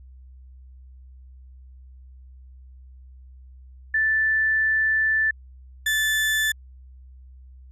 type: tone pair in turn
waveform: sine / 35% pulse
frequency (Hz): 1760 / 1749.9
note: A6 / A6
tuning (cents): 0 / -10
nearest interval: unison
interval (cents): 10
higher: first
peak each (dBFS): -18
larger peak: neither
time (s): 3.94-5.31 / 5.86-6.52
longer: first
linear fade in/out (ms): 5
effects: added 64 Hz sine -43 dBFS peak until 7.71 s + resampled to 32000 Hz